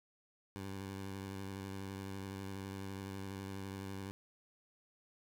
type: tone with vibrato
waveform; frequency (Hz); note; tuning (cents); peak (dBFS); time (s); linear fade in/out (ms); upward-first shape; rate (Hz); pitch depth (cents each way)
15% pulse; 97.2; G2; -14; -36; 0.56-4.11; 0; square; 12; 23
effects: none